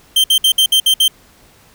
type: tone bursts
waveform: 45% pulse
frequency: 3136 Hz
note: G7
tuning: in tune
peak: -8 dBFS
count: 7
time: 0.16-1.08 s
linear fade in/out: 5 ms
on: 80 ms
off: 60 ms
effects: pink hiss -48 dBFS RMS until 1.74 s